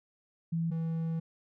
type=tone pair in turn; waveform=sine / triangle; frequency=165.5 / 163.41 Hz; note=E3 / E3; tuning=+7 / -15 cents; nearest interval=unison; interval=22 cents; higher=first; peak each=-28 dBFS; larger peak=neither; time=0.52-0.71 / 0.71-1.2 s; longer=second; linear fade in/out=10 ms; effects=none